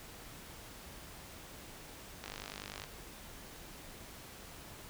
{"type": "click train", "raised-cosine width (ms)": 0.2, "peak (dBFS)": -25, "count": 31, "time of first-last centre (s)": [2.24, 2.839], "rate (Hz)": 50.1, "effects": ["pink hiss -51 dBFS RMS until 4.89 s"]}